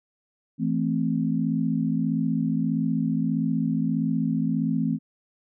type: chord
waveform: sine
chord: A minor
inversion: second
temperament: equal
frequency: 164.81 / 220 / 261.6 Hz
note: E3 / A3 / C4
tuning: 0 / 0 / 0 cents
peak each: -26 dBFS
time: 0.58-4.99 s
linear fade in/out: 50 ms
effects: none